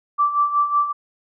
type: tone with tremolo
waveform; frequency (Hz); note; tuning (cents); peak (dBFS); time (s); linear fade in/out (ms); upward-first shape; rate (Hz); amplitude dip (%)
sine; 1167; D6; -11; -13; 0.18-0.93; 20; sine; 5.4; 70
effects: none